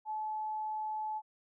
sine tone, 862 Hz, A5, 36 cents flat, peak -34 dBFS, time 0.05-1.22 s, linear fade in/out 50 ms, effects none

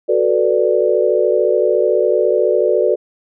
sine chord, B minor seventh, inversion second, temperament equal, 370 / 440 / 493.9 / 587.3 Hz, F#4 / A4 / B4 / D5, 0 / 0 / 0 / 0 cents, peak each -17 dBFS, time 0.08-2.96 s, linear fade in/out 20 ms, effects none

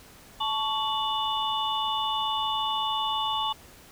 sine tone cluster, 873 / 1120 / 2938 / 3531 Hz, A5 / C#6 / F#7 / A7, -14 / +18 / -13 / +5 cents, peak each -29 / -31 / -32 / -32 dBFS, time 0.4-3.53 s, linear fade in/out 10 ms, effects pink hiss -51 dBFS RMS until 3.91 s

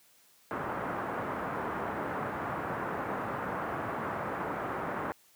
white low-pass noise, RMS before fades -35 dBFS, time 0.51-5.12 s, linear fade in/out 0 ms, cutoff 1400 Hz, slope 24 dB/octave, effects white hiss -63 dBFS RMS until 5.35 s + high-pass 100 Hz 12 dB/octave

